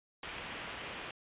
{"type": "low-pass noise", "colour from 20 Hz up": "white", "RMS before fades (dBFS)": -44, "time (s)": [0.23, 1.11], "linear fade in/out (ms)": 2, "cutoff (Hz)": 3300, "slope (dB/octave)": 48, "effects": ["resampled to 8000 Hz"]}